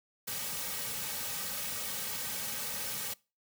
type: noise with comb filter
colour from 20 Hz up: white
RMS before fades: -37 dBFS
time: 0.27-3.14 s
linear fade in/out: 10 ms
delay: 2.9 ms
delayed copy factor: -0.85
effects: noise-tail reverb RT60 0.3 s tail -23 dB re dry